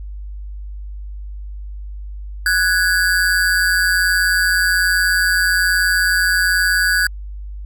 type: ring-modulated tone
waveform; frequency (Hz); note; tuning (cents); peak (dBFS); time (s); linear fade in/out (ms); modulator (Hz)
square; 1569; G6; +1; -11; 2.46-7.07; 2; 90.6
effects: added 50 Hz sine -27 dBFS peak until 7.65 s